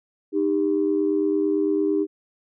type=tone pair together; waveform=sine; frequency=308.6 / 397.5 Hz; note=D#4 / G4; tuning=-14 / +24 cents; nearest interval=major third; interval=438 cents; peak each=-21 dBFS; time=0.32-2.07 s; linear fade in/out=50 ms; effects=tanh soft clip ceiling -11 dBFS